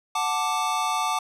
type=chord; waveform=square; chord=D major; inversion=first; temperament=equal; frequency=740 / 880 / 1174.7 Hz; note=F#5 / A5 / D6; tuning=0 / 0 / 0 cents; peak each=-30 / -28 / -27 dBFS; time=0.15-1.19 s; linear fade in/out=5 ms; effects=low-pass 11000 Hz 12 dB/octave